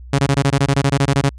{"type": "tone bursts", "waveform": "sawtooth", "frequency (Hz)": 138.9, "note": "C#3", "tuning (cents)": 4, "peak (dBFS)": -8, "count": 15, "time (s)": [0.13, 1.292], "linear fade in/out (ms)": 5, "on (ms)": 56, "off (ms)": 23, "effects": ["added 61 Hz sine -33 dBFS peak until 1.38 s", "resampled to 22050 Hz"]}